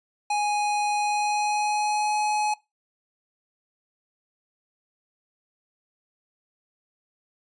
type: tone with pitch glide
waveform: square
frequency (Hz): 830.6 to 844.1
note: G#5 to G#5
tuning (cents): 0 to +28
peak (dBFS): -23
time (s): 0.3-2.54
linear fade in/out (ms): 5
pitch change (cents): +28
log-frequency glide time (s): 0.95-2.19
effects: noise-tail reverb RT60 0.2 s tail -19 dB re dry + resampled to 22050 Hz